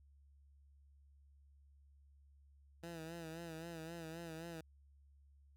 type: tone with vibrato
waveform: 15% pulse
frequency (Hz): 164.81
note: E3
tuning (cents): 0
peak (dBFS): -40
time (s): 2.83-4.61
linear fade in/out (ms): 5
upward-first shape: sine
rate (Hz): 3.8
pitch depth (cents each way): 62
effects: added 70 Hz sine -63 dBFS peak until 5.56 s